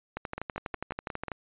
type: two click trains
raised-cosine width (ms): 0.5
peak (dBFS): -18 / -20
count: 15 / 6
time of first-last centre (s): 0.17-1.318 / 0.38-1.283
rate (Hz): 12.2 / 5.54
effects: resampled to 8000 Hz